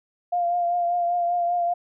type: tone with vibrato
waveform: sine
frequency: 698.5 Hz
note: F5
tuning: in tune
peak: -20 dBFS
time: 0.32-1.74 s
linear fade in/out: 10 ms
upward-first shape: triangle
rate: 5.1 Hz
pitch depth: 31 cents each way
effects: none